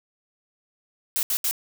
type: noise bursts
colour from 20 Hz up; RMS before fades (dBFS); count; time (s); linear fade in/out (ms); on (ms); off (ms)
blue; -24; 3; 1.16-1.511; 0; 69; 72
effects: none